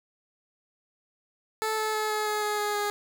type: tone with pitch steps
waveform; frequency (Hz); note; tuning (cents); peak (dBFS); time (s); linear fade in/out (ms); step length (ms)
15% pulse; 437.1 / 433.6 / 430.1 / 426.6 / 423.2 / 419.8 / 416.4 / 413; A4 / A4 / A4 / G#4 / G#4 / G#4 / G#4 / G#4; -11 / -25 / -39 / +46 / +33 / +19 / +5 / -10; -20; 1.62-2.9; 0; 160
effects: 8-bit